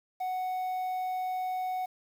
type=tone with quantisation; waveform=triangle; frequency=741 Hz; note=F#5; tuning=2 cents sharp; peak=-28 dBFS; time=0.2-1.86 s; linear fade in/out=10 ms; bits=9; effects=none